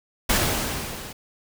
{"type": "noise with level ramp", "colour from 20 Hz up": "pink", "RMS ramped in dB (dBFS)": [-19, -38], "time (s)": [0.29, 1.13], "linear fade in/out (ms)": 10, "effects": []}